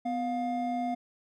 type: tone pair together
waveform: triangle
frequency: 249.8 / 707 Hz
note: B3 / F5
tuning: +20 / +21 cents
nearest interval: octave + tritone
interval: 1801 cents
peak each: -30 / -29 dBFS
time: 0.05-0.95 s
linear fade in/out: 10 ms
effects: none